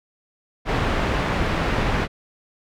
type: low-pass noise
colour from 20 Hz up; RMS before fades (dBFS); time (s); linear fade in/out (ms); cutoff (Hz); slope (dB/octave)
pink; -22; 0.65-2.08; 50; 2400; 12
effects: none